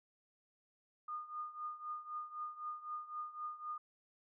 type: tone with tremolo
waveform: sine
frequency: 1222 Hz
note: D#6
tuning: 32 cents flat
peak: -38 dBFS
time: 1.08-3.78 s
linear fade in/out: 5 ms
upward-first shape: triangle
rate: 3.9 Hz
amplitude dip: 85%
effects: none